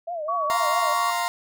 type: tone with vibrato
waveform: sine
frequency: 652 Hz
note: E5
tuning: 19 cents flat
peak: -27 dBFS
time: 0.07-0.94 s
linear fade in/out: 10 ms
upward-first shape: triangle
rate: 4.5 Hz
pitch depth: 170 cents each way
type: tone with pitch glide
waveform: sine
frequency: 1128 to 1121.5 Hz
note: C#6 to C#6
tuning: +30 to +20 cents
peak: -23 dBFS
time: 0.28-1.11 s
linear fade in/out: 10 ms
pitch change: -10 cents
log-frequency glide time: 0.58-0.76 s
type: chord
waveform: 35% pulse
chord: F suspended fourth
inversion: none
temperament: equal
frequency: 698.5 / 932.3 / 1046.5 Hz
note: F5 / Bb5 / C6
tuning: 0 / 0 / 0 cents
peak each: -26 dBFS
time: 0.5-1.28 s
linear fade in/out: 0 ms
effects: none

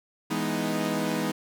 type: chord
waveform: sawtooth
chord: E major seventh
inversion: none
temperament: equal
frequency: 164.81 / 207.7 / 246.9 / 311.1 Hz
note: E3 / G#3 / B3 / D#4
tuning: 0 / 0 / 0 / 0 cents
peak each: -29 / -27 / -28 / -27 dBFS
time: 0.3-1.32 s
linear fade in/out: 10 ms
effects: none

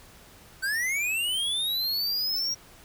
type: linear sweep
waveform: square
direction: up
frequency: 1508 to 5670 Hz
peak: -26 dBFS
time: 0.62-2.55 s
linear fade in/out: 20 ms
effects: pink hiss -52 dBFS RMS until 2.84 s

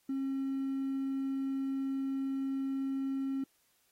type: tone with hard clipping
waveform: triangle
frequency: 270 Hz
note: C#4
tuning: 45 cents flat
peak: -32 dBFS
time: 0.09-3.44 s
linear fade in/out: 5 ms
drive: 4 dB
effects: white hiss -72 dBFS RMS until 3.91 s + AAC 48 kbps

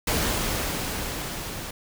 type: noise with level ramp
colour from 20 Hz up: pink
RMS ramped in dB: -24 to -35 dBFS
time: 0.07-1.71 s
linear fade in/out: 5 ms
effects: none

